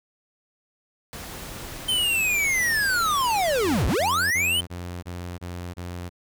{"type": "noise", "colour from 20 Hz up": "pink", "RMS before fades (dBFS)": -37, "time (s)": [1.13, 3.82], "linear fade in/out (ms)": 0}
{"type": "linear two-way sweep", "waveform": "square", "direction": "down then up", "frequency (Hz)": [3114, 43.51, 3114], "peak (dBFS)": -21, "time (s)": [1.88, 4.61], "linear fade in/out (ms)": 10, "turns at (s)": 3.87}
{"type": "tone bursts", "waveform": "sawtooth", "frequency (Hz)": 88.2, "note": "F2", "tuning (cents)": 18, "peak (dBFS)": -28, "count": 7, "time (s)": [3.63, 6.096], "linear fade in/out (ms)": 20, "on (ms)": 330, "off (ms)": 26}
{"effects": []}